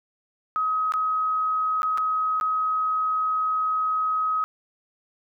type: tone with dropouts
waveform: sine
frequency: 1268 Hz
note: D#6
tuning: 32 cents sharp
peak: -21 dBFS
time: 0.56-4.44 s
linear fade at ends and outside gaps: 0 ms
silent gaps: 0.921-0.938 / 1.82-1.831 / 1.975-1.981 / 2.4-2.411 s
effects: none